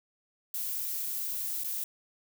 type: noise with dropouts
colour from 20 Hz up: violet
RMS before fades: -34 dBFS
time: 0.54-1.84 s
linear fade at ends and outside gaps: 2 ms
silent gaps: 1.637-1.643 s
effects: none